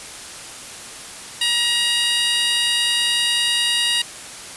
15% pulse tone with high-pass filter, 950 Hz, A#5, 33 cents sharp, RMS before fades -19 dBFS, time 1.41-4.02 s, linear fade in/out 5 ms, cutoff 3000 Hz, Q 1.3, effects white hiss -35 dBFS RMS until 4.56 s + resampled to 24000 Hz

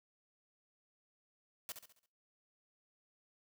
white noise with echo, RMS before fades -43 dBFS, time 1.69-1.72 s, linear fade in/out 0 ms, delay 68 ms, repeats 5, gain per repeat -7 dB, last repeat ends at 2.06 s, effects noise-tail reverb RT60 0.4 s tail -19 dB re dry

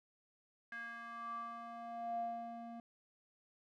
square tone with band-pass filter sweep, 233.1 Hz, A#3, in tune, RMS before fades -45 dBFS, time 0.72-2.8 s, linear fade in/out 2 ms, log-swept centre 1700 to 480 Hz, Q 7.1, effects none

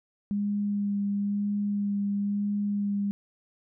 sine tone with vibrato, 203.1 Hz, G#3, 38 cents flat, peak -25 dBFS, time 0.31-3.11 s, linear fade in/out 0 ms, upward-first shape sine, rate 1 Hz, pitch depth 14 cents each way, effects none

